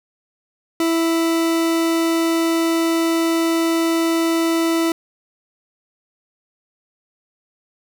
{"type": "tone", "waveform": "40% pulse", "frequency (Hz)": 330, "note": "E4", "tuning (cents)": 2, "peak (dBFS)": -15, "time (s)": [0.8, 4.92], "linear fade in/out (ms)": 2, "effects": []}